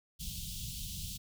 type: band-stop noise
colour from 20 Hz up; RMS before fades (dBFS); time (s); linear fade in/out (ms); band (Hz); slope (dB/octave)
pink; -41; 0.19-1.18; 20; 190 to 3000; 48
effects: none